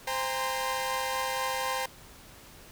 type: tone cluster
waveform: sawtooth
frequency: 521 / 804 / 927 / 1038 Hz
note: C5 / G5 / A#5 / C6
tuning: -7 / +44 / -10 / -14 cents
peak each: -31 dBFS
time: 0.07-1.86 s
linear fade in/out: 5 ms
effects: pink hiss -51 dBFS RMS until 2.71 s